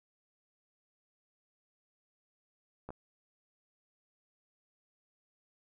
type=clicks; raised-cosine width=1 ms; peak=-29 dBFS; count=2; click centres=2.89 / 2.905 s; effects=none